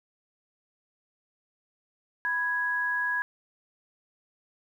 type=tone pair together; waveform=sine; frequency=987.3 / 1662 Hz; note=B5 / G#6; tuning=-1 / +1 cents; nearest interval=major sixth; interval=902 cents; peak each=-33 / -26 dBFS; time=2.25-3.22 s; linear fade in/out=0 ms; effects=10-bit